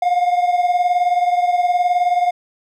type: beating tone pair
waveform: triangle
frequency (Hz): 709 / 728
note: F5 / F#5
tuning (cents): +26 / -28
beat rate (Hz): 19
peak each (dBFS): -13 / -18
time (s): 0.02-2.31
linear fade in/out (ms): 5
effects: none